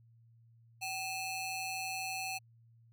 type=ring-modulated tone; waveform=sawtooth; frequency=1700 Hz; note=G#6; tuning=40 cents sharp; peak=-30 dBFS; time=0.81-2.39 s; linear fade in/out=20 ms; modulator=936 Hz; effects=added 115 Hz sine -60 dBFS peak until 2.92 s